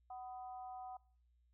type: harmonic tone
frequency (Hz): 250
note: B3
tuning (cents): +21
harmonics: 3 / 4 / 5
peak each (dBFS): -46 / -58 / -59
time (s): 0.1-0.97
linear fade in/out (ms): 5
effects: noise-tail reverb RT60 0.5 s tail -25 dB re dry + added 60 Hz sine -70 dBFS peak until 1.53 s